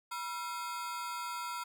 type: ring-modulated tone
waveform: 40% pulse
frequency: 1164 Hz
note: D6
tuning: 16 cents flat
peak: -33 dBFS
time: 0.11-1.64 s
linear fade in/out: 10 ms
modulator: 194 Hz
effects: none